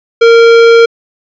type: tone with hard clipping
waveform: sine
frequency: 462.4 Hz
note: A#4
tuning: 14 cents flat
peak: -3 dBFS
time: 0.21-0.86 s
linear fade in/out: 10 ms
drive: 15 dB
effects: resampled to 16000 Hz